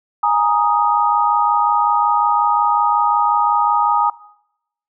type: chord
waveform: sine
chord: Ab suspended second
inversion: none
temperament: equal with one note detuned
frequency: 830.6 / 936.1 / 1244.5 Hz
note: Ab5 / Bb5 / Eb6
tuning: 0 / +7 / 0 cents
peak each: -17 dBFS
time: 0.23-4.1 s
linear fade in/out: 5 ms
effects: noise-tail reverb RT60 0.8 s tail -20 dB re dry